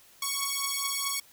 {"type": "beating tone pair", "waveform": "5% pulse", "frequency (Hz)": [1108.7, 1113.4], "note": ["C#6", "C#6"], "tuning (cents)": [0, 7], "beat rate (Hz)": 4.7, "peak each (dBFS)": [-20, -19], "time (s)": [0.22, 1.2], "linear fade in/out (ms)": 5, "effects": ["white hiss -57 dBFS RMS until 1.32 s"]}